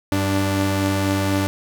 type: tone pair together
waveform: sawtooth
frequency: 96.55 / 293.7 Hz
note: G2 / D4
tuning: -26 / 0 cents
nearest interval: octave + perfect fifth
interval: 1926 cents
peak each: -17 dBFS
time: 0.12-1.47 s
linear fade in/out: 0 ms
effects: none